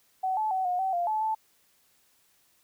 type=tone with pitch steps; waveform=sine; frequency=754 / 865 / 755 / 720 / 764 / 697 / 865 / 876 Hz; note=F#5 / A5 / F#5 / F#5 / G5 / F5 / A5 / A5; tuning=+32 / -30 / +35 / -47 / -45 / -4 / -30 / -8 cents; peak=-25 dBFS; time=0.23-1.35 s; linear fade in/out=10 ms; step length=140 ms; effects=white hiss -66 dBFS RMS until 2.63 s